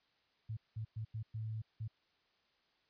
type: tone bursts at uneven times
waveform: sine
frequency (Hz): 110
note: A2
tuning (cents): 0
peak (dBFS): -38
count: 6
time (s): 0.49-0.57 / 0.76-0.85 / 0.96-1.05 / 1.14-1.23 / 1.34-1.62 / 1.8-1.88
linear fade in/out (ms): 10
effects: white hiss -75 dBFS RMS until 2.89 s + resampled to 11025 Hz